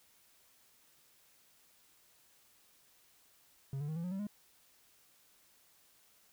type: tone with pitch steps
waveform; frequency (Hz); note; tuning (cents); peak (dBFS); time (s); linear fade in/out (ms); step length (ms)
triangle; 136.5 / 146.3 / 156.8 / 168.05 / 180.11 / 193.04 / 206.9; C#3 / D3 / D#3 / E3 / F#3 / G3 / G#3; -26 / -6 / +14 / +34 / -46 / -26 / -6; -34; 3.73-4.269; 2; 77
effects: white hiss -67 dBFS RMS until 6.32 s